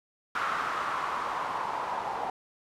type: noise with low-pass filter sweep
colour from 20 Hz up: blue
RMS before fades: -32 dBFS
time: 0.35-2.3 s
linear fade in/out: 2 ms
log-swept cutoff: 1300 to 840 Hz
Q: 3.8
effects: none